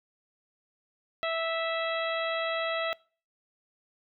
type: harmonic tone with a mistuned harmonic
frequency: 657 Hz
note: E5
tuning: 6 cents flat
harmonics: 1 / 2 / 3 / 4 / 5 / 6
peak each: -30 / -34 / -36 / -38 / -39 / -41 dBFS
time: 1.23-2.93 s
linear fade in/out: 0 ms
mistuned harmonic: 6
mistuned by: -18 cents
effects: noise-tail reverb RT60 0.4 s tail -24 dB re dry